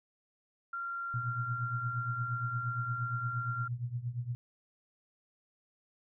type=tone; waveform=sine; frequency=1381 Hz; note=F6; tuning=20 cents flat; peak=-35 dBFS; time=0.73-3.68 s; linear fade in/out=5 ms
type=tone with tremolo; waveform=sine; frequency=121.1 Hz; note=B2; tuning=34 cents flat; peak=-30 dBFS; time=1.14-4.35 s; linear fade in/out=0 ms; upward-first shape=triangle; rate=8.6 Hz; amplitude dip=90%
effects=none